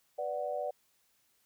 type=chord; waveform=sine; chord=B minor; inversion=none; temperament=equal; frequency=493.9 / 587.3 / 740 Hz; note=B4 / D5 / F#5; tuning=0 / 0 / 0 cents; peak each=-39 / -35 / -38 dBFS; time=0.18-0.71 s; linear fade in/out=10 ms; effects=white hiss -72 dBFS RMS until 1.45 s